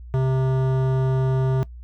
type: tone with hard clipping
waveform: sine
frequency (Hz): 131.4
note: C3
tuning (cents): +8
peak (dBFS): -20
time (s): 0.14-1.63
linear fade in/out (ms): 0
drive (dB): 15
effects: noise-tail reverb RT60 0.1 s tail -20 dB re dry + added 60 Hz sine -36 dBFS peak until 1.83 s